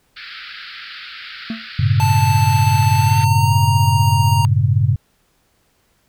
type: band-pass noise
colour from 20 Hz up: pink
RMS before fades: -34 dBFS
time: 0.16-3.25 s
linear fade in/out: 10 ms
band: 1300 to 4900 Hz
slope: 96 dB/octave
type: tone with exponential decay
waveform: triangle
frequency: 224.3 Hz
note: A3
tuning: 34 cents sharp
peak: -16 dBFS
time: 1.5-1.69 s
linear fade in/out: 2 ms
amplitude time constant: 41 ms
type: chord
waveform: sine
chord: G diminished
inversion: none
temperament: equal with one note detuned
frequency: 98 / 113.75 / 138.59 Hz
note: G2 / Bb2 / Db3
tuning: 0 / -42 / 0 cents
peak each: -16 / -16 / -17 dBFS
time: 1.79-4.96 s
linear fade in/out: 5 ms
type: tone with pitch glide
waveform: square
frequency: 880 to 932.3 Hz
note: A5 to A#5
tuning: 0 to 0 cents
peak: -18 dBFS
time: 2-4.45 s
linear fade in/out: 0 ms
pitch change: +100 cents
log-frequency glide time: 2.95-3.56 s
effects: pink hiss -61 dBFS RMS until 6.08 s